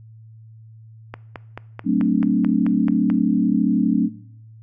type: click train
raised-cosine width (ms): 0.5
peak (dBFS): -16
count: 10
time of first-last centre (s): 1.14-3.101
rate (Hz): 4.59
type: chord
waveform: sine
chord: D dominant seventh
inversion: first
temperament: equal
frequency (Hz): 185 / 220 / 261.6 / 293.7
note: F#3 / A3 / C4 / D4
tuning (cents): 0 / 0 / 0 / 0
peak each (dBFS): -21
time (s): 1.84-4.1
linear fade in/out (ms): 50
effects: noise-tail reverb RT60 0.7 s tail -20 dB re dry + added 111 Hz sine -41 dBFS peak until 4.62 s